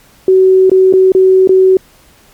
sine tone with dropouts, 376.6 Hz, F#4, 31 cents sharp, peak -3 dBFS, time 0.28-1.77 s, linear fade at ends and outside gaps 2 ms, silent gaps 0.697-0.716 / 0.927-0.936 / 1.12-1.149 / 1.474-1.492 s, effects pink hiss -45 dBFS RMS until 2.33 s + MP3 96 kbps

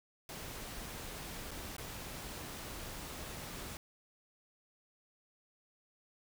pink noise with dropouts, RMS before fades -45 dBFS, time 0.29-3.77 s, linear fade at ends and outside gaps 1 ms, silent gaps 1.509-1.514 / 1.766-1.782 s, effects none

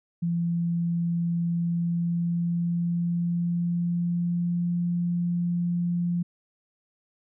sine tone with pitch glide, 170.3 to 173.78 Hz, F3 to F3, -43 to -8 cents, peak -23 dBFS, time 0.22-6.23 s, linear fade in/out 10 ms, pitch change +35 cents, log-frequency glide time 1.48-4.71 s, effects none

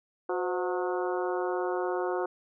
harmonic tone with a mistuned harmonic, 181.7 Hz, F#3, 31 cents flat, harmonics 2 / 3 / 4 / 5 / 6 / 7 / 8, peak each -30 / -34 / -36 / -38 / -40 / -41 / -42 dBFS, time 0.29-2.26 s, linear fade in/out 5 ms, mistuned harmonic 3, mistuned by -82 cents, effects none

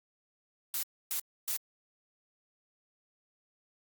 blue noise bursts, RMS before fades -33 dBFS, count 3, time 0.74-1.567 s, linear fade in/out 2 ms, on 89 ms, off 280 ms, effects Opus 48 kbps

